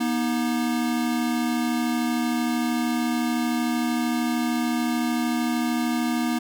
square tone pair together, 240.2 / 313.5 Hz, B3 / D#4, -48 / +13 cents, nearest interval perfect fourth, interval 461 cents, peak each -24 / -28 dBFS, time 0-6.39 s, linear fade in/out 10 ms, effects none

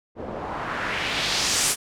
white noise with low-pass filter sweep, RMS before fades -26 dBFS, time 0.15-1.76 s, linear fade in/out 50 ms, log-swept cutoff 480 to 9900 Hz, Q 1.5, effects none

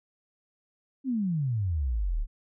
sine exponential sweep, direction down, 277.2 to 32.74 Hz, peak -25 dBFS, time 1.04-2.27 s, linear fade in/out 50 ms, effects none

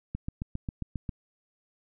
click train, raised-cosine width 5 ms, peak -20 dBFS, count 8, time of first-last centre 0.15-1.092 s, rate 7.43 Hz, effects none

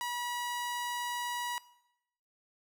sawtooth tone, 968 Hz, B5, 35 cents flat, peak -30 dBFS, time 0.01-1.58 s, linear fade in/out 0 ms, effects noise-tail reverb RT60 0.8 s tail -19 dB re dry

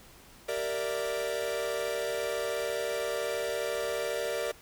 45% pulse chord, E half-diminished seventh, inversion first, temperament equal, 392 / 466.2 / 587.3 / 659.3 Hz, G4 / Bb4 / D5 / E5, 0 / 0 / 0 / 0 cents, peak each -39 / -34 / -34 / -39 dBFS, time 0.48-4.52 s, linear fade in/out 10 ms, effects pink hiss -54 dBFS RMS until 4.61 s

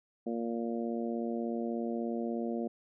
harmonic tone, 116.54 Hz, A#2, in tune, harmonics 2 / 3 / 4 / 5 / 6, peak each -34 / -38 / -40 / -42 / -44 dBFS, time 0.26-2.68 s, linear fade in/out 10 ms, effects none

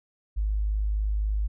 sine tone, 51.91 Hz, G#1, in tune, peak -23 dBFS, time 0.36-1.48 s, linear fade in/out 20 ms, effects none

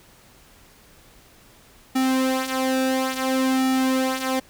sawtooth tone with flanger, 261.6 Hz, C4, in tune, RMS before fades -22 dBFS, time 1.95-4.4 s, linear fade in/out 10 ms, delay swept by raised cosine 1.9 to 4.8 ms, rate 0.58 Hz, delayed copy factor -0.65, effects pink hiss -52 dBFS RMS until 4.49 s

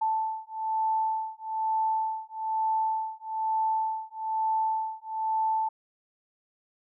sine beating tone pair, 880 / 881.1 Hz, A5 / A5, 0 / +2 cents, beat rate 1.1 Hz, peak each -29 dBFS, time 0.01-5.69 s, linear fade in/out 10 ms, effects none

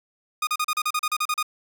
sawtooth tone bursts, 1231 Hz, D#6, 19 cents flat, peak -18 dBFS, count 12, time 0.42-1.428 s, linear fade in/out 5 ms, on 51 ms, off 36 ms, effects none

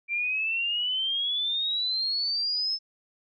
sine exponential sweep, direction up, 2349 to 5274 Hz, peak -25 dBFS, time 0.08-2.79 s, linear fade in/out 50 ms, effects none

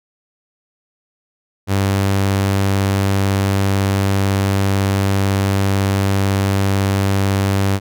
sawtooth tone, 98 Hz, G2, in tune, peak -10 dBFS, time 1.67-7.8 s, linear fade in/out 50 ms, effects none

